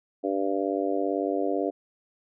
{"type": "harmonic tone", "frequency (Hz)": 98, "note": "G2", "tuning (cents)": 0, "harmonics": [3, 4, 5, 6, 7], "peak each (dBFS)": [-29, -30, -31, -32, -32], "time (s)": [0.23, 1.71], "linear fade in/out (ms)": 20, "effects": []}